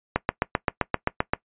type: click train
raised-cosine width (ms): 0.5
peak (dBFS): -5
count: 10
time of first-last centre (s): 0.16-1.335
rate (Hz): 7.66
effects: noise-tail reverb RT60 0.1 s tail -20 dB re dry + resampled to 8000 Hz